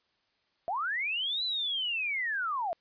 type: linear two-way sweep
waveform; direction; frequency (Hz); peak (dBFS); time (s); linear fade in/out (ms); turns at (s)
sine; up then down; 640 to 4055 to 640; -29; 0.68-2.73; 0; 1.44
effects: white hiss -73 dBFS RMS until 2.8 s + resampled to 11025 Hz